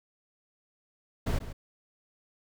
brown noise with echo, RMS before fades -28 dBFS, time 1.26-1.39 s, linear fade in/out 10 ms, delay 140 ms, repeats 1, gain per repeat -12 dB, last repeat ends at 1.53 s, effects none

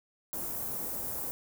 white band-stop noise, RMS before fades -36 dBFS, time 0.33-1.31 s, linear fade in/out 0 ms, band 780 to 13000 Hz, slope 12 dB/octave, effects none

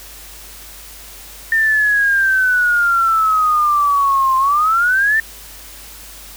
sine exponential two-way sweep, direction down then up, 1811 to 1046.5 to 1811 Hz, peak -11 dBFS, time 1.52-5.2 s, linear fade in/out 2 ms, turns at 4.37 s, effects added 50 Hz sine -41 dBFS peak until 6.36 s + white hiss -37 dBFS RMS until 6.36 s

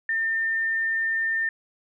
sine tone, 1805 Hz, A6, 44 cents sharp, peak -22 dBFS, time 0.09-1.49 s, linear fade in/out 2 ms, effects none

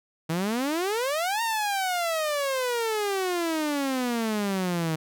sawtooth exponential two-way sweep, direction up then down, 156.1 to 932.3 to 156.1 Hz, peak -21 dBFS, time 0.29-4.96 s, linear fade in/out 10 ms, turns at 1.42 s, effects none

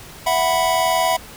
square chord, E suspended second, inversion none, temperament equal, 659.3 / 740 / 987.8 Hz, E5 / F#5 / B5, 0 / 0 / 0 cents, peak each -21 dBFS, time 0.26-1.17 s, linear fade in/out 10 ms, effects pink hiss -39 dBFS RMS until 1.36 s

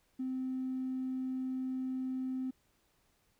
triangle tone with tanh clipping, 259.2 Hz, C4, 16 cents flat, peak -33 dBFS, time 0.19-2.51 s, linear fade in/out 10 ms, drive 1 dB, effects pink hiss -73 dBFS RMS until 3.39 s

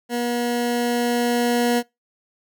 20% pulse tone with level ramp, 240 Hz, B3, 49 cents flat, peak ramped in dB -17 to -12 dBFS, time 0.09-1.83 s, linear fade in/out 50 ms, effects noise-tail reverb RT60 0.2 s tail -24 dB re dry

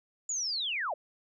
sine linear sweep, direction down, 7040 to 523.3 Hz, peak -30 dBFS, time 0.29-0.94 s, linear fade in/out 5 ms, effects none

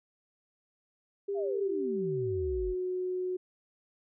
sine tone with pitch glide, 399.7 to 366.5 Hz, G4 to F#4, +34 to -16 cents, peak -30 dBFS, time 1.28-3.37 s, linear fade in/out 10 ms, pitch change -150 cents, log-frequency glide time 1.4-2.74 s
sine exponential sweep, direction down, 725 to 42.57 Hz, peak -34 dBFS, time 1.34-2.75 s, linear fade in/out 50 ms
effects none

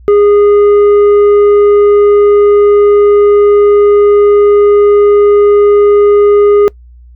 sine tone with tanh clipping, 410.7 Hz, G#4, 19 cents flat, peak -4 dBFS, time 0.08-6.68 s, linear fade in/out 0 ms, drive 6 dB, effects noise-tail reverb RT60 0.1 s tail -24 dB re dry + added 60 Hz sine -33 dBFS peak until 7.15 s

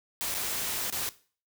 white noise with dropouts, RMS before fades -32 dBFS, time 0.21-1.09 s, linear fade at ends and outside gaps 0 ms, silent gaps 0.342-0.349 / 0.901-0.925 s, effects noise-tail reverb RT60 0.4 s tail -17 dB re dry

